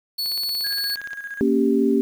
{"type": "tone", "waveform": "45% pulse", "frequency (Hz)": 4420, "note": "C#8", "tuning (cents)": -6, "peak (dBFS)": -22, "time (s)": [0.18, 0.96], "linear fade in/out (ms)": 10}
{"type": "click train", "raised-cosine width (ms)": 0.2, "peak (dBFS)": -22, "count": 16, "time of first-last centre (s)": [0.26, 1.132], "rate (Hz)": 17.2}
{"type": "tone with tremolo", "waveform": "sine", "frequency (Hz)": 1642, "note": "G#6", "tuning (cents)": -20, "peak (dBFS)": -28, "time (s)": [0.64, 1.41], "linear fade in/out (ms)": 5, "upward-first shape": "square", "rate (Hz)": 15, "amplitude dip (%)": 60}
{"type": "chord", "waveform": "sine", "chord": "G diminished", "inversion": "first", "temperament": "equal", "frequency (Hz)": [233.1, 277.2, 392], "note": ["Bb3", "Db4", "G4"], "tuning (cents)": [0, 0, 0], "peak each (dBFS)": -20, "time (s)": [1.41, 2.01], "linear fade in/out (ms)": 0}
{"effects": ["8-bit"]}